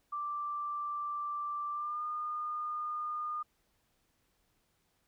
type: tone with pitch glide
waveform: sine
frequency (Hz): 1174.7 to 1218.2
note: D6 to D#6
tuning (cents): 0 to -37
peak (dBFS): -34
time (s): 0.12-3.43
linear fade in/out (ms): 10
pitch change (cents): +63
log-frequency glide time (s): 1.72-2.04
effects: pink hiss -75 dBFS RMS until 5.07 s